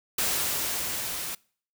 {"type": "noise with level ramp", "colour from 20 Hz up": "white", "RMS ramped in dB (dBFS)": [-26, -34], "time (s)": [0.18, 1.35], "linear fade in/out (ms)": 5, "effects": ["noise-tail reverb RT60 0.5 s tail -25 dB re dry"]}